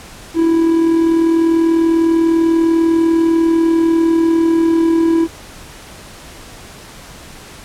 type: tone with amplitude modulation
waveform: triangle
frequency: 329.6 Hz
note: E4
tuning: in tune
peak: -6 dBFS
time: 0.34-5.28 s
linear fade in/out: 50 ms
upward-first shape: sine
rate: 40.1 Hz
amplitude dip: 40%
effects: pink hiss -36 dBFS RMS until 7.64 s + low-pass 11000 Hz 12 dB/octave